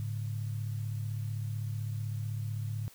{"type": "tone pair together", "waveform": "sine", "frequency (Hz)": [106.9, 142.69], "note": ["A2", "D3"], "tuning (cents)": [-49, -50], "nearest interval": "perfect fourth", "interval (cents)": 499, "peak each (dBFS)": [-33, -40], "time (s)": [0, 2.88], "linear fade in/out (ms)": 0, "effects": ["white hiss -57 dBFS RMS until 2.94 s"]}